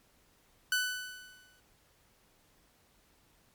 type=tone with exponential decay; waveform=sawtooth; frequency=1496 Hz; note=F#6; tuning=19 cents sharp; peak=-22 dBFS; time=0.72-1.6 s; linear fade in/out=2 ms; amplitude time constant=190 ms; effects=pink hiss -67 dBFS RMS until 3.54 s + MP3 96 kbps